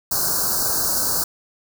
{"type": "band-stop noise", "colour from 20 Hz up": "white", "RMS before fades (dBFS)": -21, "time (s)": [0.11, 1.24], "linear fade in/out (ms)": 5, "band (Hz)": [1600, 4200], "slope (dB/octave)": 96, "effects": []}